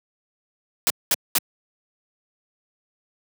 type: noise bursts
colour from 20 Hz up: white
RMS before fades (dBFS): -19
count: 3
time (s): 0.87-1.383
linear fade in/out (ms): 0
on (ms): 31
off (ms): 210
effects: high-pass 150 Hz 12 dB/octave